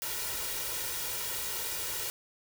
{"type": "noise with comb filter", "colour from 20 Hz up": "white", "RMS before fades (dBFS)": -35, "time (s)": [0.02, 2.1], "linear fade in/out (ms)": 0, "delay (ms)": 2.1, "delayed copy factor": 0.65, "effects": []}